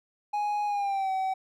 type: tone with pitch glide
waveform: triangle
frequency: 830.6 to 761.7 Hz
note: G#5 to G5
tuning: 0 to -50 cents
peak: -24 dBFS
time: 0.33-1.34 s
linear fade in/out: 10 ms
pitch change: -150 cents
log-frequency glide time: 0.66-1.11 s
effects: none